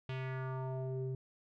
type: tone with low-pass filter sweep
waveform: square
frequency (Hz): 130.81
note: C3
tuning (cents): 0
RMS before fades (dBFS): -39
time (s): 0.09-1.15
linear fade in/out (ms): 2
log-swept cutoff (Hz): 3100 to 300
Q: 2.4
effects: none